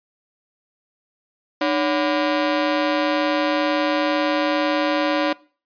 sawtooth ring-modulated tone, 434.7 Hz, A4, 21 cents flat, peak -11 dBFS, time 1.61-5.33 s, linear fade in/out 5 ms, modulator 131 Hz, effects noise-tail reverb RT60 0.4 s tail -22 dB re dry + resampled to 11025 Hz

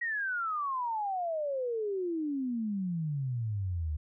sine exponential sweep, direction down, 1923 to 73.1 Hz, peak -30 dBFS, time 0.01-3.97 s, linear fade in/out 10 ms, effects none

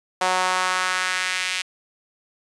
sawtooth tone with high-pass filter sweep, 184.2 Hz, F#3, 7 cents flat, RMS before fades -23 dBFS, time 0.21-1.62 s, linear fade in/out 5 ms, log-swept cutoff 760 to 2500 Hz, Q 1.7, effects resampled to 22050 Hz

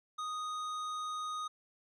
sine tone with hard clipping, 1243 Hz, D#6, 2 cents flat, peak -38 dBFS, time 0.18-1.48 s, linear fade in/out 10 ms, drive 11 dB, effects none

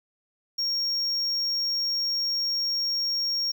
triangle tone, 5560 Hz, F8, 9 cents flat, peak -23 dBFS, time 0.58-3.52 s, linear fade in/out 10 ms, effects 9-bit

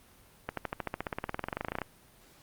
accelerating click train, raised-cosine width 0.5 ms, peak -17 dBFS, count 26, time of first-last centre 0.49-1.817 s, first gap 83 ms, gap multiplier 0.96, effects pink hiss -59 dBFS RMS until 2.42 s + Opus 32 kbps

